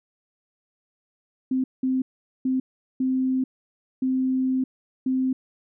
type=tone bursts at uneven times; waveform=sine; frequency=259.9 Hz; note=C4; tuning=11 cents flat; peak=-20 dBFS; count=6; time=1.51-1.64 / 1.83-2.02 / 2.45-2.6 / 3-3.44 / 4.02-4.64 / 5.06-5.33 s; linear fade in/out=5 ms; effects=none